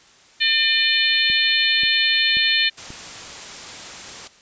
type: harmonic tone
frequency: 601 Hz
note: D5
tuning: 40 cents sharp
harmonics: 3 / 4 / 5 / 6 / 7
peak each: -22 / -22 / -22 / -22 / -22 dBFS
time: 0.4-2.7 s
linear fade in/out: 20 ms
type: click train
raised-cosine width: 3 ms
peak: -24 dBFS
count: 4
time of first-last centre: 1.3-2.904 s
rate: 1.87 Hz
type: noise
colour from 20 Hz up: white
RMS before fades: -35 dBFS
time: 2.77-4.28 s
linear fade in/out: 10 ms
effects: white hiss -51 dBFS RMS until 4.41 s + resampled to 16000 Hz